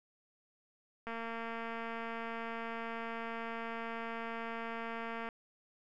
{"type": "click train", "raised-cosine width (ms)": 0.5, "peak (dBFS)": -27, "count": 967, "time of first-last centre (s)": [1.07, 5.288], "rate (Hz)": 229, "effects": []}